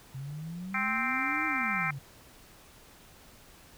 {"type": "exponential two-way sweep", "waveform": "sine", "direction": "up then down", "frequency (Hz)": [130.1, 316.4, 130.1], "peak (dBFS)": -36, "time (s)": [0.14, 1.99], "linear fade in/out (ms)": 10, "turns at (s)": 1.46}
{"type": "harmonic tone", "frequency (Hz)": 261.6, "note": "C4", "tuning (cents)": 0, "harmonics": [3, 4, 5, 6, 7, 8, 9], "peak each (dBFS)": [-39, -39, -34, -37, -38, -33, -34], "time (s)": [0.74, 1.91], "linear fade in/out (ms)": 5}
{"effects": ["pink hiss -55 dBFS RMS until 3.77 s"]}